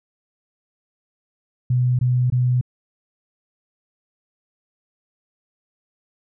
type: tone bursts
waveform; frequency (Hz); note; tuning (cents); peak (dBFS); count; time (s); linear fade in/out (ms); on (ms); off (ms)
sine; 124.9; B2; +20; -15; 3; 1.7-2.612; 5; 290; 21
effects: none